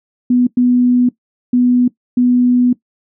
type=tone bursts at uneven times; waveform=sine; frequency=246.9 Hz; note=B3; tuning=in tune; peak=-8 dBFS; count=4; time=0.3-0.47 / 0.57-1.09 / 1.53-1.88 / 2.17-2.73 s; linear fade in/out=5 ms; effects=noise-tail reverb RT60 0.1 s tail -18 dB re dry